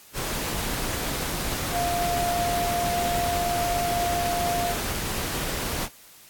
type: tone in noise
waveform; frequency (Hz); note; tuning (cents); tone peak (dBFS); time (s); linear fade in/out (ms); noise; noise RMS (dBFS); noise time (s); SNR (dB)
sine; 698.5; F5; 0; -24; 1.71-4.75; 50; pink; -29; 0.13-5.89; +2
effects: white hiss -50 dBFS RMS until 6.29 s + AAC 64 kbps